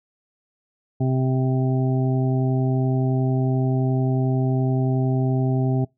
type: harmonic tone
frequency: 130.2 Hz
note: C3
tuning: 8 cents flat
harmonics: 1 / 2 / 3 / 5 / 6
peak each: -19 / -25 / -29 / -33 / -35 dBFS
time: 1-5.85 s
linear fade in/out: 10 ms
effects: noise-tail reverb RT60 0.2 s tail -24 dB re dry